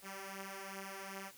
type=beating tone pair; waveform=5% pulse; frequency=192.6 / 195.2 Hz; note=G3 / G3; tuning=-30 / -7 cents; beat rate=2.6 Hz; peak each=-38 / -35 dBFS; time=0.02-1.32 s; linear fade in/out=50 ms; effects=white hiss -59 dBFS RMS until 1.37 s